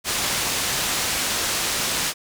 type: low-pass noise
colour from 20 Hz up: white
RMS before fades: -24 dBFS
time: 0.04-2.14 s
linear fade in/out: 50 ms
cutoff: 8000 Hz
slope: 12 dB/octave
effects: none